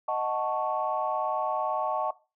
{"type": "chord", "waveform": "sine", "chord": "D# half-diminished seventh", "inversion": "none", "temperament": "equal", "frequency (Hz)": [622.3, 740, 880, 1108.7], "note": ["D#5", "F#5", "A5", "C#6"], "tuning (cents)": [0, 0, 0, 0], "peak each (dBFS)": -31, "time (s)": [0.08, 2.11], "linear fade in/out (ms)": 5, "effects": ["noise-tail reverb RT60 0.3 s tail -19 dB re dry", "tanh soft clip ceiling -15 dBFS"]}